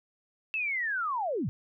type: linear sweep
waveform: sine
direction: down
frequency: 2673 to 90.3 Hz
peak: -28 dBFS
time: 0.54-1.49 s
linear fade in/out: 0 ms
effects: none